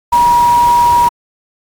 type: tone in noise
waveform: sine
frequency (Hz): 957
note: A#5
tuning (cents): +45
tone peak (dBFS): -6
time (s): 0.12-1.09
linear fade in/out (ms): 10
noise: pink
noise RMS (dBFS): -24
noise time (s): 0.12-1.09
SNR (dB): +15
effects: AAC 64 kbps